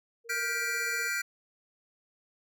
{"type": "tone with tremolo", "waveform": "sine", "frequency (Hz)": 463.5, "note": "A#4", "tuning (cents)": -10, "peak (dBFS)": -40, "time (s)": [0.24, 1.1], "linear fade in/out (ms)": 50, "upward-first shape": "sine", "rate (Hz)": 16, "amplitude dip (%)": 65}
{"type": "chord", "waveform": "square", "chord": "G dominant seventh", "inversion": "third", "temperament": "just", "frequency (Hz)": [1411.2, 1568, 1960, 2352], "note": ["F6", "G6", "B6", "D7"], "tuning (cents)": [18, 0, -14, 2], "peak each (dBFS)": -36, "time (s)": [0.29, 1.22], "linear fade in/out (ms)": 10}
{"effects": []}